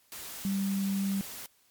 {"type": "tone in noise", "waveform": "sine", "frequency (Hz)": 195.9, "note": "G3", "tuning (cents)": -1, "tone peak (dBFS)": -27, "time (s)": [0.45, 1.21], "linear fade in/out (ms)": 0, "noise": "white", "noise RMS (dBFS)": -42, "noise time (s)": [0.12, 1.46], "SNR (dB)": 12, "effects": ["white hiss -66 dBFS RMS until 1.7 s", "MP3 96 kbps"]}